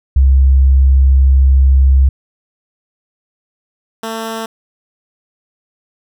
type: tone pair in turn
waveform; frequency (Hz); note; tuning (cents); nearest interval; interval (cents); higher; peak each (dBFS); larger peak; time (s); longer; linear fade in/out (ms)
sine / 10% pulse; 66.8 / 224.3; C2 / A3; +36 / +34; octave + major sixth; 2098; second; -5 / -12; first; 0.16-2.09 / 4.03-4.46; first; 5
effects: none